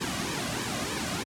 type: noise with flanger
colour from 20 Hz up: pink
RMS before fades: -31 dBFS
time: 0-1.24 s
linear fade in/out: 20 ms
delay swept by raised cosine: 1.4 to 2.3 ms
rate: 3.2 Hz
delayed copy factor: -0.7
effects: high-pass 80 Hz 12 dB/octave + low-pass 9000 Hz 12 dB/octave